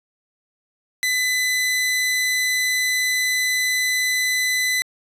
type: tone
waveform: sawtooth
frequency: 2007 Hz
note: B6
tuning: 27 cents sharp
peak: -15 dBFS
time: 1.03-4.82 s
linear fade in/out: 0 ms
effects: resampled to 32000 Hz